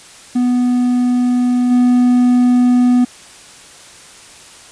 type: tone with level steps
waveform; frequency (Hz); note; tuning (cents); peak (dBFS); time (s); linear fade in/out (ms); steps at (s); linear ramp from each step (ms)
triangle; 246.9; B3; 0; -9 / -6; 0.35-3.05; 10; 1.7; 20
effects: white hiss -39 dBFS RMS until 4.71 s + resampled to 22050 Hz